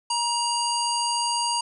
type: harmonic tone with a mistuned harmonic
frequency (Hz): 947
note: A#5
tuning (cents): +27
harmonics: 1 / 3 / 5 / 7 / 9 / 10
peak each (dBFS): -25 / -32 / -28 / -33 / -34 / -37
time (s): 0.1-1.61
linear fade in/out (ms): 5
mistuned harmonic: 10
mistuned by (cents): -17
effects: none